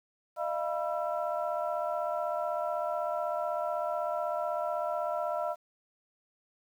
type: tone cluster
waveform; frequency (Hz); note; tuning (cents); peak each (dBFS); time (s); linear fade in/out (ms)
sine; 612 / 688 / 977 / 1342; D#5 / F5 / B5 / E6; -29 / -26 / -19 / +31; -33 / -33 / -38 / -38; 0.36-5.56; 50
effects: tanh soft clip ceiling -19 dBFS + 10-bit